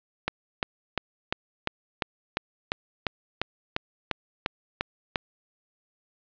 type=click train; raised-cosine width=0.3 ms; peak=-9 dBFS; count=15; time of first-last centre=0.28-5.158 s; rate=2.87 Hz; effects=resampled to 11025 Hz + 7-bit